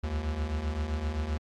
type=beating tone pair; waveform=square; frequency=69.3 / 77 Hz; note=C#2 / D#2; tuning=0 / -17 cents; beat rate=7.7 Hz; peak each=-36 / -31 dBFS; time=0.03-1.38 s; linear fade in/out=10 ms; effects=low-pass 5000 Hz 12 dB/octave + AAC 64 kbps